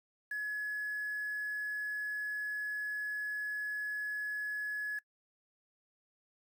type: tone with quantisation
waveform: sine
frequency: 1695 Hz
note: G#6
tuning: 35 cents sharp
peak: -34 dBFS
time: 0.31-4.99 s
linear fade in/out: 5 ms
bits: 9
effects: noise-tail reverb RT60 0.1 s tail -22 dB re dry